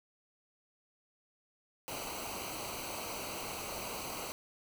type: noise with comb filter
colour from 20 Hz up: pink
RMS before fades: -41 dBFS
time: 1.88-4.32 s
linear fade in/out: 0 ms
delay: 0.57 ms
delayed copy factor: -0.75
effects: none